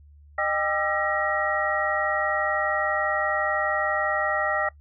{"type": "tone cluster", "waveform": "sine", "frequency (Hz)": [612, 792, 1199, 1344, 1898], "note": ["D#5", "G5", "D6", "E6", "A#6"], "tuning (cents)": [-29, 18, 36, 33, 31], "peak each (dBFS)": [-28, -29, -33, -29, -27], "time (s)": [0.38, 4.69], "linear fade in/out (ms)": 5, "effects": ["noise-tail reverb RT60 0.1 s tail -21 dB re dry", "added 73 Hz sine -48 dBFS peak until 4.8 s"]}